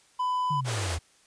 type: tone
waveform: triangle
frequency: 1001 Hz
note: B5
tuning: 23 cents sharp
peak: -23 dBFS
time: 0.19-0.61 s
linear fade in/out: 10 ms
type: exponential sweep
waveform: sine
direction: down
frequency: 156.7 to 78 Hz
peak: -29 dBFS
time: 0.5-0.99 s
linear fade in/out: 10 ms
type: high-pass noise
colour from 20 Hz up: pink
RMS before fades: -33 dBFS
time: 0.64-0.99 s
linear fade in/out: 50 ms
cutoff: 340 Hz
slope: 24 dB/octave
effects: white hiss -61 dBFS RMS until 1.26 s + resampled to 22050 Hz